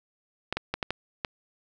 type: clicks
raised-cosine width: 0.3 ms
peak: -12 dBFS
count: 6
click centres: 0.526 / 0.57 / 0.74 / 0.828 / 0.906 / 1.248 s
effects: none